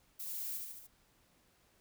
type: noise with echo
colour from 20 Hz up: violet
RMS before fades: -43 dBFS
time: 0.19-0.58 s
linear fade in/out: 10 ms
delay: 73 ms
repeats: 4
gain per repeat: -3 dB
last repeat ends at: 0.872 s
effects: pink hiss -70 dBFS RMS until 1.8 s